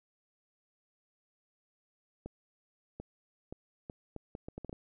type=accelerating click train; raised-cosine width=2 ms; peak=-28 dBFS; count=11; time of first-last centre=2.26-4.729 s; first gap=740 ms; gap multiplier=0.71; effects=none